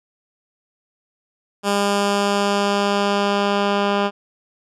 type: tone with low-pass filter sweep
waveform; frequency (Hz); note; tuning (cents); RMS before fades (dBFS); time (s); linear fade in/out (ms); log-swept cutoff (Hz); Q
10% pulse; 201.7; G3; +50; -19; 1.63-4.11; 50; 9800 to 3100; 0.88
effects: none